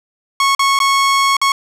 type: tone with dropouts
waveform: sawtooth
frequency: 1100 Hz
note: C#6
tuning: 14 cents flat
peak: -7 dBFS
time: 0.4-1.52 s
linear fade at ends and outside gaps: 2 ms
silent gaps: 0.55-0.593 / 0.79-0.801 / 1.368-1.415 s
effects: low-pass 9000 Hz 12 dB/octave + 7-bit